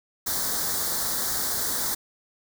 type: band-stop noise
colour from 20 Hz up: white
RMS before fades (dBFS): -27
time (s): 0.26-1.95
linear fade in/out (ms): 10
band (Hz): 1900 to 3700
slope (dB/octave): 48
effects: none

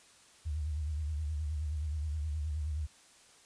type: tone with vibrato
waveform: sine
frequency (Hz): 76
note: D#2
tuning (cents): -40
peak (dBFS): -32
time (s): 0.45-2.87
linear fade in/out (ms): 20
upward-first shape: sine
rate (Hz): 9.5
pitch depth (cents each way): 92
effects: white hiss -60 dBFS RMS until 3.45 s + resampled to 22050 Hz

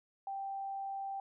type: tone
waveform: sine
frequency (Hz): 784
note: G5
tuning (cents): 0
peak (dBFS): -37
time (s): 0.27-1.2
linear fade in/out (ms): 2
effects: none

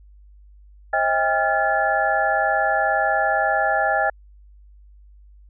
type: tone cluster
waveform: sine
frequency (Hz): 535 / 637 / 800 / 1388 / 1721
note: C5 / D#5 / G5 / F6 / A6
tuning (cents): +38 / +41 / +35 / -11 / -39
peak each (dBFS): -29 / -23 / -21 / -26 / -23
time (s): 0.93-4.1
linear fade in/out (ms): 5
effects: added 50 Hz sine -45 dBFS peak until 5.49 s

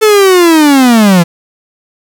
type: linear sweep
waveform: 45% pulse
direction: down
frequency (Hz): 440.3 to 164.81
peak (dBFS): -3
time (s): 0.01-1.24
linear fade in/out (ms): 20
effects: 7-bit

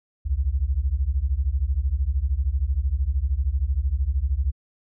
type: beating tone pair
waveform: sine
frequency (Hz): 61.1 / 74.1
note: B1 / D2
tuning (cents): -18 / +16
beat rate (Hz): 13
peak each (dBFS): -23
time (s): 0.25-4.52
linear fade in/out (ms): 20
effects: none

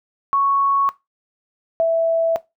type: tone pair in turn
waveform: sine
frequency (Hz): 1108.7 / 659.2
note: C#6 / E5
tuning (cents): 0 / 0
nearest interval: major sixth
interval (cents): 900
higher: first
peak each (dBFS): -14 / -13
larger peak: second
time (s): 0.33-0.89 / 1.8-2.36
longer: neither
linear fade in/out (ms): 0
effects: noise-tail reverb RT60 0.2 s tail -18 dB re dry

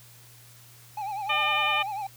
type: tone with vibrato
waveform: triangle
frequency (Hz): 816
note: G#5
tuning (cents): -31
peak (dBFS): -28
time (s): 0.97-2.07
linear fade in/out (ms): 5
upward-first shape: sine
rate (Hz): 10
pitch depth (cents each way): 100
type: harmonic tone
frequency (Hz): 603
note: D5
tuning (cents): +46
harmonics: 1 / 2 / 3 / 4 / 5 / 6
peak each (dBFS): -38 / -28 / -35 / -26 / -30 / -37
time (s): 1.29-1.83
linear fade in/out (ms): 10
effects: added 119 Hz sine -53 dBFS peak until 2.16 s + white hiss -53 dBFS RMS until 2.16 s

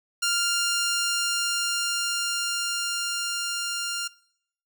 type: tone with level ramp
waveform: 10% pulse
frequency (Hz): 1396.9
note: F6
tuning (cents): 0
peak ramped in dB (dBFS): -14 to -20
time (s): 0.22-4.08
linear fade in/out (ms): 10
effects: noise-tail reverb RT60 0.7 s tail -22 dB re dry

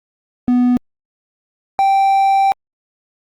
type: tone pair in turn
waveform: triangle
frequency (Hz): 246.9 / 782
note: B3 / G5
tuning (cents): 0 / -4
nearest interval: octave + minor sixth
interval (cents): 1996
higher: second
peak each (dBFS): -8 / -8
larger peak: neither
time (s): 0.48-0.77 / 1.79-2.52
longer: second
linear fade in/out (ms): 0
effects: Opus 48 kbps

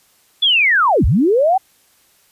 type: linear two-way sweep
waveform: sine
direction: down then up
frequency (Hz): 3489 to 47 to 789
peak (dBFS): -10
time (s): 0.42-1.58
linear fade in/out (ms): 10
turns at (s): 1.05
effects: white hiss -55 dBFS RMS until 2.31 s + resampled to 32000 Hz

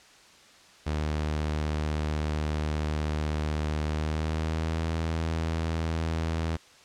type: tone with pitch glide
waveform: sawtooth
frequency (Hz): 76.3 to 81.31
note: D#2 to E2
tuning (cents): -33 to -23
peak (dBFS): -23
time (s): 0.86-6.57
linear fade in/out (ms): 10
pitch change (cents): +110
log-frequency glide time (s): 3.86-4.84
effects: white hiss -54 dBFS RMS until 6.84 s + low-pass 6000 Hz 12 dB/octave

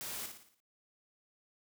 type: noise with echo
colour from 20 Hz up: white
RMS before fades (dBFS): -42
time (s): 0.01-0.26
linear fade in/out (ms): 0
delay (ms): 57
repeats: 6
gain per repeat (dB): -6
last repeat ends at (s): 0.602
effects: none

